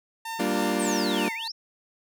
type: tone with tremolo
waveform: sawtooth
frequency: 905 Hz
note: A5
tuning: 48 cents sharp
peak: -27 dBFS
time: 0.25-1.48 s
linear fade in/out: 5 ms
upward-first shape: sine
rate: 3.3 Hz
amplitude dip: 60%
type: chord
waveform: 30% pulse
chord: G minor seventh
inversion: none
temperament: equal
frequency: 196 / 233.1 / 293.7 / 349.2 Hz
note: G3 / Bb3 / D4 / F4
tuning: 0 / 0 / 0 / 0 cents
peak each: -27 dBFS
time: 0.39-1.29 s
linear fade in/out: 10 ms
type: exponential two-way sweep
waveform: sine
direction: down then up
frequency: 9120 to 1975.5 to 5690 Hz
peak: -31 dBFS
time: 0.79-1.52 s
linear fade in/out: 10 ms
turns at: 1.34 s
effects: none